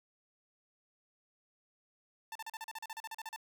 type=tone bursts; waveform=sawtooth; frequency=889 Hz; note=A5; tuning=18 cents sharp; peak=-37 dBFS; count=15; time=2.32-3.362 s; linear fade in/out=2 ms; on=34 ms; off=38 ms; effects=13-bit